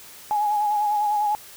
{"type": "tone with vibrato", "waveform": "sine", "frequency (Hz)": 835, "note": "G#5", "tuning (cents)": 9, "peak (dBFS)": -19, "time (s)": [0.31, 1.35], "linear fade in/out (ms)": 0, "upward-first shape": "sine", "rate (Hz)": 10, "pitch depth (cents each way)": 34, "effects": ["white hiss -44 dBFS RMS until 1.56 s"]}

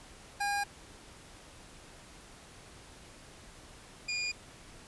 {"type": "tone pair in turn", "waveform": "25% pulse", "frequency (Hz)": [811, 2430], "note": ["G#5", "D#7"], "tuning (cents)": [-41, -42], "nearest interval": "octave + perfect fifth", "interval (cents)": 1899, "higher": "second", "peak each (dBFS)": [-26, -28], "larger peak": "first", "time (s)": [[0.4, 0.64], [4.08, 4.32]], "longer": "neither", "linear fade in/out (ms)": 10, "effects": ["pink hiss -53 dBFS RMS until 4.87 s", "resampled to 24000 Hz"]}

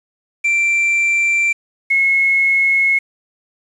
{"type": "tone pair in turn", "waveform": ["triangle", "sine"], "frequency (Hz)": [2352, 2176], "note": ["D7", "C#7"], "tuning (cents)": [2, -33], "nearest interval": "minor second", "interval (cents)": 135, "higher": "first", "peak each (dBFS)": -11, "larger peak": "neither", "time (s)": [[0.44, 1.53], [1.9, 2.99]], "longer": "neither", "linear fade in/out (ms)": 10, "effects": ["resampled to 24000 Hz", "7-bit"]}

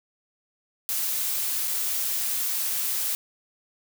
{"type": "noise with dropouts", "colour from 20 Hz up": "blue", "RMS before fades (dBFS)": -27, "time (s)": [0.89, 3.15], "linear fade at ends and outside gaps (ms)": 0, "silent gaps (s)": [1.675, 1.679], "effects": []}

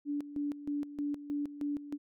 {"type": "tone with tremolo", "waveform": "sine", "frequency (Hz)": 289.7, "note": "D4", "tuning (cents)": -24, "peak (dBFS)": -31, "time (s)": [0.05, 1.98], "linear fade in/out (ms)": 50, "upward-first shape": "square", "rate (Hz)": 3.2, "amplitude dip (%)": 75, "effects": []}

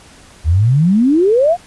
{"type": "exponential sweep", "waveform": "sine", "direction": "up", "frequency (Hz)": [73.42, 735], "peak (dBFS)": -8, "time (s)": [0.44, 1.57], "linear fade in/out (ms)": 50, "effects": ["pink hiss -42 dBFS RMS until 1.66 s", "resampled to 24000 Hz"]}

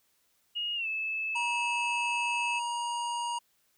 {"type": "tone with pitch glide", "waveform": "sine", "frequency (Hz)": [2867, 2614], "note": ["F7", "E7"], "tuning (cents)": [45, -15], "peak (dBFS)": -30, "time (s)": [0.55, 2.6], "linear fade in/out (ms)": 20, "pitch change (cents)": -160, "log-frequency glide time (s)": [0.75, 0.87]}
{"type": "harmonic tone", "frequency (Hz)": 950, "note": "A#5", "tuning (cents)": 33, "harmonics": [1, 3, 5, 7, 9, 10], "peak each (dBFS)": [-31, -39, -49, -46, -45, -56], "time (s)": [1.35, 3.39], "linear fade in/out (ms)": 10}
{"effects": ["white hiss -71 dBFS RMS until 3.77 s"]}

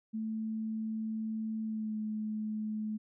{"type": "tone with pitch glide", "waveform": "sine", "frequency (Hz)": [219.9, 215], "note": ["A3", "A3"], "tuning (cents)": [-1, -40], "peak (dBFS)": -33, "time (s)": [0.13, 2.98], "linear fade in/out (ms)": 20, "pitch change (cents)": -39, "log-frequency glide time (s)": [1.63, 1.97], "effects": []}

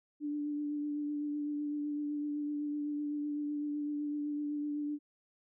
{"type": "tone with vibrato", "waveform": "sine", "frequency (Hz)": 294.2, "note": "D4", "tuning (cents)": 3, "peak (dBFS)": -33, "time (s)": [0.2, 4.99], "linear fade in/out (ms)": 50, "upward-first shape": "triangle", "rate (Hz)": 7.9, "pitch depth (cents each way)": 21, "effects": []}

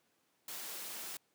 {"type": "noise", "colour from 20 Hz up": "white", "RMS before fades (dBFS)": -44, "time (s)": [0.48, 1.17], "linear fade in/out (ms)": 2, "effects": ["pink hiss -75 dBFS RMS until 1.34 s", "high-pass 200 Hz 12 dB/octave"]}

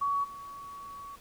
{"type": "tone with level steps", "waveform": "sine", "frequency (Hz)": 1126, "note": "C#6", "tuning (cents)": 27, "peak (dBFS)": [-26, -41], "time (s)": [0.01, 1.16], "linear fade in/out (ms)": 10, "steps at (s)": 0.23, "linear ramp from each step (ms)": 20, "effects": ["pink hiss -56 dBFS RMS until 1.2 s"]}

